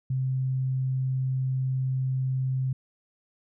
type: tone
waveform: sine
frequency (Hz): 130.81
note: C3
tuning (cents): 0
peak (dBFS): -24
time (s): 0.1-2.73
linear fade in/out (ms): 5
effects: none